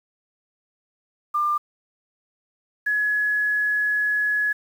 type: tone pair in turn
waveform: sine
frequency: 1195 / 1690 Hz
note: D6 / G#6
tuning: +30 / +30 cents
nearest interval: tritone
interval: 600 cents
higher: second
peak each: -19 dBFS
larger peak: neither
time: 1.34-1.58 / 2.86-4.53 s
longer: second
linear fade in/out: 10 ms
effects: 8-bit